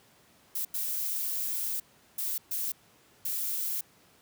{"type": "noise bursts at uneven times", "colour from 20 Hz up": "violet", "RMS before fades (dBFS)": -32, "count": 5, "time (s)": [[0.55, 0.65], [0.74, 1.8], [2.18, 2.38], [2.51, 2.72], [3.25, 3.81]], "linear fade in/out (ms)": 5, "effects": ["pink hiss -61 dBFS RMS until 4.21 s", "high-pass 100 Hz 12 dB/octave"]}